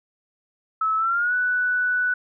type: tone with pitch glide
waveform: sine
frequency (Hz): 1300 to 1484.7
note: E6 to F#6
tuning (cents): -24 to +6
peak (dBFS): -19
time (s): 0.81-2.14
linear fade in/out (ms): 5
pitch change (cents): +230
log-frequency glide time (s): 0.97-1.34
effects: none